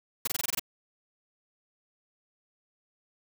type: noise bursts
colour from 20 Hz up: white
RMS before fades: -29 dBFS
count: 8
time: 0.25-0.596 s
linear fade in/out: 5 ms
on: 24 ms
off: 22 ms
effects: none